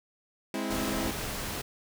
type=chord; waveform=sawtooth; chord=Ab augmented; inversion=none; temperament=equal with one note detuned; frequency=207.7 / 261.6 / 326.6 Hz; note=Ab3 / C4 / E4; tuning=0 / 0 / -16 cents; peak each=-31 dBFS; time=0.54-1.11 s; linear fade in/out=2 ms
type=noise; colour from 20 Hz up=pink; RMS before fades=-35 dBFS; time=0.7-1.62 s; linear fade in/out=10 ms
effects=none